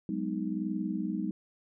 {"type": "chord", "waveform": "sine", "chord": "G# minor seventh", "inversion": "third", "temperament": "just", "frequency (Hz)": [186.89, 207.7, 249.2, 311.5], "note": ["F#3", "G#3", "B3", "D#4"], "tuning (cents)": [18, 0, 16, 2], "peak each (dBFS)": [-35, -35, -38, -35], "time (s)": [0.09, 1.31], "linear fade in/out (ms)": 2, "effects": []}